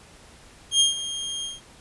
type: tone with ADSR envelope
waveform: sawtooth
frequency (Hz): 3221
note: G7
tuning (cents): +46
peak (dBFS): -11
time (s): 0.71-1.61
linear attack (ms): 90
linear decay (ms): 140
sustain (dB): -14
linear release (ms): 170
effects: pink hiss -50 dBFS RMS until 1.8 s + resampled to 24000 Hz